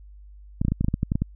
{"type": "clicks", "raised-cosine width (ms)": 5, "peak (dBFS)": -10, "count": 12, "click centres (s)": [0.615, 0.65, 0.683, 0.72, 0.81, 0.845, 0.884, 0.941, 1.031, 1.119, 1.155, 1.22], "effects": ["added 50 Hz sine -43 dBFS peak until 1.35 s"]}